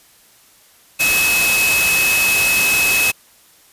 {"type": "tone in noise", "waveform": "sine", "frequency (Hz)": 2575, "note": "E7", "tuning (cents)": -41, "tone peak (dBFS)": -14, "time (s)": [0.99, 3.12], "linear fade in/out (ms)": 20, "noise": "white", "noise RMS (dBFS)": -18, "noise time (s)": [0.99, 3.12], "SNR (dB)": 1, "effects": ["white hiss -50 dBFS RMS until 3.72 s", "resampled to 32000 Hz"]}